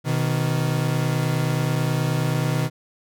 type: tone pair together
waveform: 40% pulse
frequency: 126.95 / 156.3 Hz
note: B2 / D#3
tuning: +48 / +8 cents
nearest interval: major third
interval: 360 cents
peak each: -22 dBFS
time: 0.04-2.7 s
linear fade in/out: 50 ms
effects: none